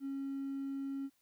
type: tone with hard clipping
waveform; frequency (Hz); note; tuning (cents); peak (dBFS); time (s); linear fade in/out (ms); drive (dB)
triangle; 274; C#4; -20; -37; 0-1.1; 50; 4
effects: white hiss -75 dBFS RMS until 1.21 s